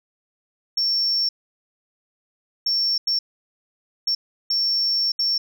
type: tone bursts at uneven times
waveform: sine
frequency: 5450 Hz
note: F8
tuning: 43 cents flat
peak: -17 dBFS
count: 6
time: 0.77-1.29 / 2.66-2.98 / 3.07-3.19 / 4.07-4.15 / 4.5-5.12 / 5.19-5.38 s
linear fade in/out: 5 ms
effects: tanh soft clip ceiling -15 dBFS